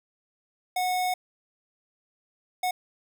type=tone bursts at uneven times; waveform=square; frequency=732 Hz; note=F#5; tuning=19 cents flat; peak=-25 dBFS; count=2; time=0.76-1.14 / 2.63-2.71 s; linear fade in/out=5 ms; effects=none